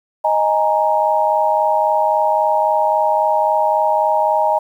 sine chord, D# suspended fourth, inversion none, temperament just, 622.3 / 829.7 / 933.4 Hz, D#5 / G#5 / A#5, 0 / -2 / +2 cents, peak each -17 dBFS, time 0.24-4.59 s, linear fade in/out 10 ms, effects 8-bit

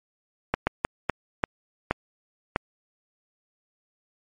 slowing click train, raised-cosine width 0.5 ms, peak -6 dBFS, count 7, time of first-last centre 0.54-2.561 s, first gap 130 ms, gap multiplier 1.38, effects MP3 48 kbps

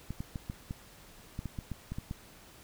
clicks, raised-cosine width 5 ms, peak -24 dBFS, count 12, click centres 0.106 / 0.205 / 0.358 / 0.499 / 0.709 / 1.391 / 1.457 / 1.588 / 1.717 / 1.92 / 1.985 / 2.111 s, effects pink hiss -55 dBFS RMS until 2.63 s

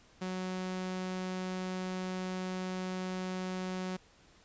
sawtooth tone, 185 Hz, F#3, in tune, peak -31 dBFS, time 0.21-3.97 s, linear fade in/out 10 ms, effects pink hiss -62 dBFS RMS until 4.44 s + resampled to 16000 Hz

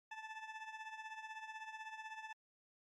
20% pulse tone with tremolo, 876 Hz, A5, 8 cents flat, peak -39 dBFS, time 0.11-2.33 s, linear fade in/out 5 ms, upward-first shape triangle, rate 16 Hz, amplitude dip 75%, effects low-pass 4000 Hz 12 dB/octave + Opus 48 kbps

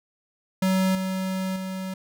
square tone with level steps, 188.6 Hz, F#3, 33 cents sharp, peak -20 / -26 / -30 dBFS, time 0.62-1.94 s, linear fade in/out 5 ms, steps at 0.95 / 1.56 s, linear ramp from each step 2 ms, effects none

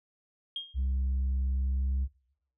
sine tone with exponential decay, 3233 Hz, G#7, 47 cents flat, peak -29 dBFS, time 0.56-0.79 s, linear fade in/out 2 ms, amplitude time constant 49 ms
sine tone with pitch glide, 65.7 to 66.46 Hz, C2 to C2, +8 to +28 cents, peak -24 dBFS, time 0.74-2.08 s, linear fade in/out 50 ms, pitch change +20 cents, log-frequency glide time 1.52-1.96 s
effects noise-tail reverb RT60 0.7 s tail -21 dB re dry + tanh soft clip ceiling -25 dBFS

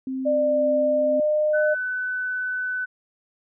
sine tone with tremolo, 262.4 Hz, C4, 5 cents sharp, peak -25 dBFS, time 0.07-1.2 s, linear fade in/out 2 ms, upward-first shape sine, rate 1.9 Hz, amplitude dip 25%
sine tone with pitch glide, 596 to 608.2 Hz, D5 to D#5, +25 to -40 cents, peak -18 dBFS, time 0.25-1.75 s, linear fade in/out 20 ms, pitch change +35 cents, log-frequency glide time 0.64-1.47 s
sine tone, 1503 Hz, F#6, 27 cents sharp, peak -24 dBFS, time 1.53-2.86 s, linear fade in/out 20 ms
effects none

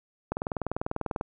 click train, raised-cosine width 1 ms, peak -15 dBFS, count 19, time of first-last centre 0.32-1.211 s, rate 20.2 Hz, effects none

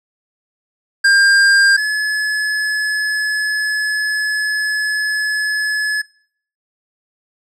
square tone pair in turn, 1600 / 1709.8 Hz, G6 / G#6, +35 / +50 cents, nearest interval minor second, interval 115 cents, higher second, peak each -9 / -16 dBFS, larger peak first, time 1.04-1.77 / 1.77-6.02 s, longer second, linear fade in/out 10 ms, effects noise-tail reverb RT60 0.6 s tail -24 dB re dry + low-pass 8000 Hz 12 dB/octave

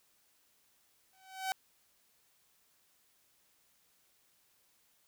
sawtooth tone with exponential growth, 761 Hz, F#5, 48 cents sharp, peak -26 dBFS, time 1.13-1.52 s, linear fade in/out 0 ms, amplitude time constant 84 ms, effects white hiss -71 dBFS RMS until 5.07 s

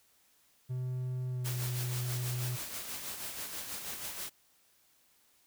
triangle tone with pitch glide, 127.1 to 124.05 Hz, C3 to B2, -50 to +8 cents, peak -31 dBFS, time 0.69-2.57 s, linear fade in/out 20 ms, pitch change -42 cents, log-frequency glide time 1.29-1.48 s
white noise with tremolo, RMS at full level -39 dBFS, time 1.44-4.3 s, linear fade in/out 20 ms, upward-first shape sine, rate 6.2 Hz, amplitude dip 45%
effects white hiss -68 dBFS RMS until 5.46 s

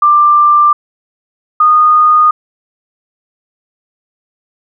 sine tone pair in turn, 1185 / 1229.8 Hz, D6 / D#6, +15 / -21 cents, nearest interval minor second, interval 64 cents, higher second, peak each -4 dBFS, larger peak neither, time 0.02-0.73 / 1.6-2.31 s, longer neither, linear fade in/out 5 ms, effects none

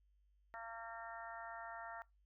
harmonic tone, 228.7 Hz, A#3, 33 cents flat, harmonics 3 / 4 / 5 / 6 / 7 / 8, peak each -52 / -52 / -58 / -52 / -60 / -54 dBFS, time 0.54-2.02 s, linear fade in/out 0 ms, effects noise-tail reverb RT60 0.2 s tail -21 dB re dry + added 50 Hz sine -70 dBFS peak until 2.25 s

